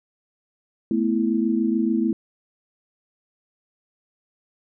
sine chord, A suspended second, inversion none, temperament equal, 220 / 246.9 / 329.6 Hz, A3 / B3 / E4, 0 / 0 / 0 cents, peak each -22 / -24 / -23 dBFS, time 0.91-2.13 s, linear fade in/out 2 ms, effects none

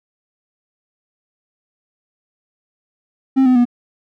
triangle tone with pitch steps, 265.6 / 253.8 / 242.4 Hz, C4 / B3 / B3, +26 / +47 / -32 cents, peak -7 dBFS, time 3.36-3.654 s, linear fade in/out 20 ms, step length 98 ms, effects none

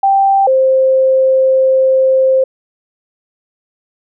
sine tone pair in turn, 784 / 525.9 Hz, G5 / C5, 0 / +9 cents, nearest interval perfect fifth, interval 691 cents, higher first, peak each -7 dBFS, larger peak neither, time 0.03-0.47 / 0.47-2.44 s, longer second, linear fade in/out 5 ms, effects none

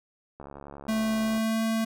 click train, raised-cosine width 1 ms, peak -28 dBFS, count 70, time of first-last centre 0.4-1.377 s, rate 70.6 Hz
square tone with pitch glide, 220 to 223.6 Hz, A3 to A3, 0 to +28 cents, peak -25 dBFS, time 0.88-1.85 s, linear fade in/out 10 ms, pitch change +28 cents, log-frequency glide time 1.22-1.62 s
effects none

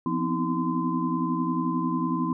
sine tone cluster, 171.5 / 248.2 / 259.3 / 320.4 / 1028 Hz, F3 / B3 / C4 / E4 / C6, -31 / +9 / -15 / -49 / -31 cents, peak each -30 dBFS, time 0.06-2.33 s, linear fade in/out 2 ms, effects none

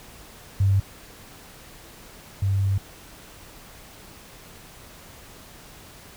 sine tone pair in turn, 97.8 / 97.8 Hz, G2 / G2, -4 / -4 cents, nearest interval unison, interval 0 cents, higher neither, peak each -16 / -19 dBFS, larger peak first, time 0.6-0.8 / 2.42-2.78 s, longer second, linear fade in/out 5 ms, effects pink hiss -46 dBFS RMS until 6.16 s

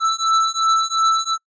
square beating tone pair, 1321 / 1323.8 Hz, E6 / E6, +3 / +7 cents, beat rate 2.8 Hz, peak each -19 dBFS, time 0-1.38 s, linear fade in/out 50 ms, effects noise-tail reverb RT60 0.1 s tail -25 dB re dry + resampled to 16000 Hz

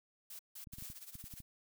blue noise bursts, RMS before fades -49 dBFS, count 3, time 0.3-0.896 s, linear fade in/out 5 ms, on 92 ms, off 160 ms
clicks, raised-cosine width 5 ms, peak -39 dBFS, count 9, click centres 0.672 / 0.736 / 0.785 / 0.824 / 0.901 / 1.154 / 1.241 / 1.338 / 1.403 s
blue noise with tremolo, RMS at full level -49 dBFS, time 0.72-1.42 s, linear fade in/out 10 ms, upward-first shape sine, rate 17 Hz, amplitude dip 75%
effects none

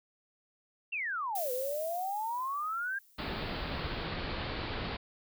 sine exponential two-way sweep, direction down then up, 2794 to 490.8 to 1632 Hz, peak -32 dBFS, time 0.92-2.99 s, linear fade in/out 10 ms, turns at 1.52 s
violet noise with exponential decay, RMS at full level -37 dBFS, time 1.35-4.07 s, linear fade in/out 5 ms, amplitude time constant 590 ms
pink low-pass noise, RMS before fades -37 dBFS, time 3.18-4.97 s, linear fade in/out 10 ms, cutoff 4700 Hz, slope 96 dB/octave
effects none

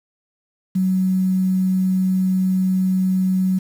sine tone with quantisation, 186.9 Hz, F#3, 18 cents sharp, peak -15 dBFS, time 0.75-3.59 s, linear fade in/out 10 ms, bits 7, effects none

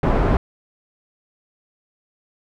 pink low-pass noise, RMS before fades -17 dBFS, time 0.03-0.37 s, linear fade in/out 2 ms, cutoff 1000 Hz, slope 12 dB/octave, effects none

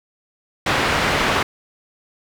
white low-pass noise, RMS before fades -19 dBFS, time 0.66-1.43 s, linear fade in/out 5 ms, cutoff 2100 Hz, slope 12 dB/octave, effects none

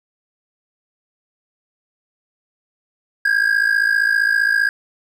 triangle ring-modulated tone, 1625 Hz, G#6, 38 cents flat, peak -9 dBFS, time 3.25-4.69 s, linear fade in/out 2 ms, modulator 27.6 Hz, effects none

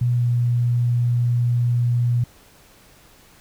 sine tone with pitch glide, 121.9 to 120.64 Hz, B2 to B2, -22 to -40 cents, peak -16 dBFS, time 0.01-2.24 s, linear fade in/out 5 ms, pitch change -18 cents, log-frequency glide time 0.13-0.25 s, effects pink hiss -51 dBFS RMS until 3.4 s

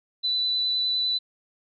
sine tone with vibrato, 3985 Hz, B7, 15 cents sharp, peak -22 dBFS, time 0.23-1.19 s, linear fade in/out 20 ms, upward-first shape sine, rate 9.8 Hz, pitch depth 12 cents each way, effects none

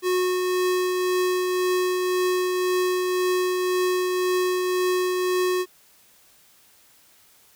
square tone with tremolo, 365.1 Hz, F#4, 23 cents flat, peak -20 dBFS, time 0.02-5.66 s, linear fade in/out 50 ms, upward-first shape triangle, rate 1.9 Hz, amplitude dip 30%, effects white hiss -56 dBFS RMS until 7.55 s

